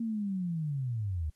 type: linear sweep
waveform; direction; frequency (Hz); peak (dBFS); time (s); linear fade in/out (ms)
sine; down; 233.1 to 72.4; -30; 0-1.3; 5
effects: white hiss -75 dBFS RMS until 1.35 s + AAC 32 kbps